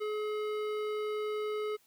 sine tone with hard clipping, 424.7 Hz, G#4, 39 cents sharp, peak -34 dBFS, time 0-1.77 s, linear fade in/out 20 ms, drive 14 dB, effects white hiss -67 dBFS RMS until 1.86 s

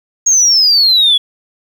sine exponential sweep, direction down, 6645 to 3348 Hz, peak -5 dBFS, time 0.26-1.18 s, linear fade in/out 10 ms, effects tanh soft clip ceiling -3 dBFS + 7-bit

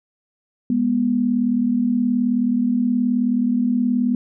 sine tone pair together, 205.5 / 244.4 Hz, G#3 / B3, -18 / -18 cents, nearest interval minor third, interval 300 cents, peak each -22 / -17 dBFS, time 0.7-4.15 s, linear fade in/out 2 ms, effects none

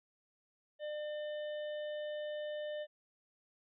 harmonic tone, 600 Hz, D5, 37 cents sharp, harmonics 1 / 3 / 5 / 6, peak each -38 / -51 / -54 / -58 dBFS, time 0.79-2.87 s, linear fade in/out 50 ms, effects none

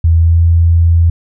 sine tone with pitch glide, 82.41 to 83.95 Hz, E2 to E2, 0 to +32 cents, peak -5 dBFS, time 0.04-1.1 s, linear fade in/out 5 ms, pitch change +32 cents, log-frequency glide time 0.16-0.41 s, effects none

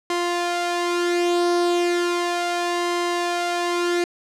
sawtooth tone with flanger, 349.2 Hz, F4, in tune, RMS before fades -22 dBFS, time 0.1-4.04 s, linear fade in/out 2 ms, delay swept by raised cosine 0.97 to 2.67 ms, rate 0.35 Hz, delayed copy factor +0.55, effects low-pass 8000 Hz 12 dB/octave

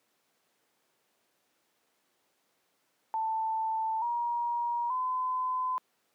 sine tone with pitch steps, 886 / 949.6 / 1017.7 Hz, A5 / A#5 / C6, +12 / +32 / -48 cents, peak -28 dBFS, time 3.14-5.78 s, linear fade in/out 0 ms, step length 880 ms, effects pink hiss -73 dBFS RMS until 6.14 s + high-pass 300 Hz 12 dB/octave

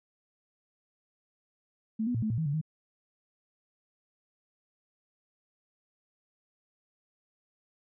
sine tone with pitch steps, 220.4 / 244.7 / 114.4 / 217.1 / 114.6 / 160.1 / 142.5 / 156.8 Hz, A3 / B3 / A#2 / A3 / A#2 / D#3 / C#3 / D#3, +3 / -16 / -32 / -23 / -29 / +50 / +48 / +14 cents, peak -27 dBFS, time 1.99-2.614 s, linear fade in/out 10 ms, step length 78 ms, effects none

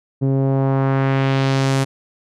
sawtooth tone with low-pass filter sweep, 135 Hz, C#3, 45 cents flat, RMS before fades -17 dBFS, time 0.21-1.85 s, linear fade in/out 20 ms, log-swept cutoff 350 to 9500 Hz, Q 1.1, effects none

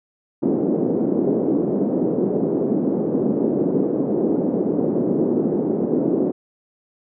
white band-pass noise, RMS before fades -20 dBFS, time 0.42-6.32 s, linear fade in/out 10 ms, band 190 to 410 Hz, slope 24 dB/octave, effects none

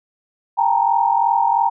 sine tone cluster, 796 / 900 / 943 Hz, G5 / A5 / A#5, +26 / +39 / +20 cents, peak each -18 dBFS, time 0.57-1.7 s, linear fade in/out 20 ms, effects none

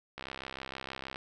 click train, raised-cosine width 0.3 ms, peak -23 dBFS, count 66, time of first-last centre 0.18-1.159 s, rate 66.4 Hz, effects none

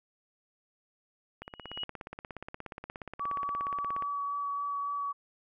click train, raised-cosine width 0.5 ms, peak -25 dBFS, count 45, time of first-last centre 1.42-4.024 s, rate 16.9 Hz
sine tone with exponential growth, 2908 Hz, F#7, 31 cents flat, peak -32 dBFS, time 1.43-1.84 s, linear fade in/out 1 ms, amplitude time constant 89 ms
sine tone with vibrato, 1139 Hz, C#6, 47 cents sharp, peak -31 dBFS, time 3.19-5.13 s, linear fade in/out 20 ms, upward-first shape sine, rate 3.6 Hz, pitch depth 10 cents each way
effects none

